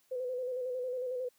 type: tone with vibrato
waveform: sine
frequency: 504 Hz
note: B4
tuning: 35 cents sharp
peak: -33 dBFS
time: 0.11-1.29 s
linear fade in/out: 10 ms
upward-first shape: square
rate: 11 Hz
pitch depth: 37 cents each way
effects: white hiss -70 dBFS RMS until 1.38 s + high-pass 80 Hz 12 dB/octave